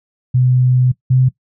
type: tone pair in turn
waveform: sine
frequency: 126.6 / 128.96 Hz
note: B2 / C3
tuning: +43 / -25 cents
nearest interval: unison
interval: 32 cents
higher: second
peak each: -9 / -8 dBFS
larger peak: second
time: 0.34-0.92 / 1.1-1.29 s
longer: first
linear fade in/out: 10 ms
effects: noise-tail reverb RT60 0.1 s tail -18 dB re dry